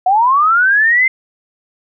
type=linear sweep; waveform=sine; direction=up; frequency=716 to 2100 Hz; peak=-8 dBFS; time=0.06-1.08 s; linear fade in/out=5 ms; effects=none